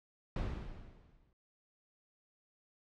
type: noise with exponential decay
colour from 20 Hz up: brown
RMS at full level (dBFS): -33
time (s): 0.36-1.33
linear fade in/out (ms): 2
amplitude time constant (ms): 210
effects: low-pass 4000 Hz 12 dB/octave